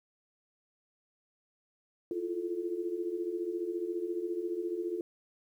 sine tone cluster, 336.4 / 350.9 / 437.1 Hz, E4 / F4 / A4, +35 / +8 / -11 cents, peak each -39 / -34 / -39 dBFS, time 2.11-5.01 s, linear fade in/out 2 ms, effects 11-bit

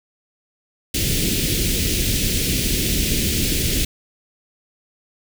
pink band-stop noise, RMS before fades -20 dBFS, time 0.94-3.85 s, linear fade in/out 5 ms, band 400 to 2400 Hz, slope 24 dB/octave, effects none

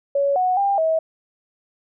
sine tone with pitch steps, 561 / 736 / 797 / 643 Hz, C#5 / F#5 / G5 / E5, +21 / -9 / +28 / -43 cents, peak -16 dBFS, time 0.15-0.99 s, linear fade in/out 5 ms, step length 210 ms, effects none

